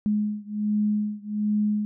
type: beating tone pair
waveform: sine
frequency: 209.4 / 210.7 Hz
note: G#3 / G#3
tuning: +15 / +25 cents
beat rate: 1.3 Hz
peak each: -25 / -26 dBFS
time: 0.06-1.85 s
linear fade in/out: 0 ms
effects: none